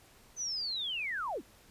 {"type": "linear sweep", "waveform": "sine", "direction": "down", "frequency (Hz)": [6210, 180.5], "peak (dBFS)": -33, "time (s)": [0.36, 1.42], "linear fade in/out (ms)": 50, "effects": ["pink hiss -60 dBFS RMS until 1.7 s", "resampled to 32000 Hz"]}